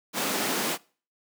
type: high-pass noise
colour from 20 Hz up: pink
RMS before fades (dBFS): -28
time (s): 0.13-0.78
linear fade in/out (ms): 50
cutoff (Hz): 200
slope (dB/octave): 24
effects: noise-tail reverb RT60 0.4 s tail -23 dB re dry